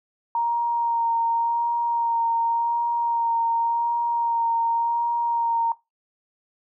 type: tone with vibrato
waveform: sine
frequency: 932.3 Hz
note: A#5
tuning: in tune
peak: -20 dBFS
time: 0.35-5.72 s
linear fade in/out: 2 ms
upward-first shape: sine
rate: 0.89 Hz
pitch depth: 17 cents each way
effects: noise-tail reverb RT60 0.2 s tail -18 dB re dry

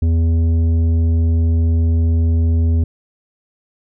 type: tone with tanh clipping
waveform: sine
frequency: 82.41 Hz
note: E2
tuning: in tune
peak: -13 dBFS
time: 0.02-2.84 s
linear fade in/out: 5 ms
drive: 9 dB
effects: none

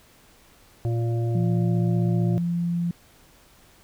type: harmonic tone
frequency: 116.54 Hz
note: A#2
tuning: in tune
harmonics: 1 / 3 / 5 / 6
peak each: -22 / -31 / -39 / -40 dBFS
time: 0.85-2.38 s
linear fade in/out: 0 ms
type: tone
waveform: sine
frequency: 172.1 Hz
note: F3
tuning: 25 cents flat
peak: -22 dBFS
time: 1.35-2.91 s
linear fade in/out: 2 ms
effects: pink hiss -55 dBFS RMS until 3.83 s

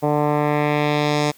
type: tone with low-pass filter sweep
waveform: 10% pulse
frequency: 148.3 Hz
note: D3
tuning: 17 cents sharp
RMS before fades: -19 dBFS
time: 0.02-1.32 s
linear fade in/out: 20 ms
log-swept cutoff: 760 to 6700 Hz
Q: 1.3
effects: white hiss -51 dBFS RMS until 1.37 s

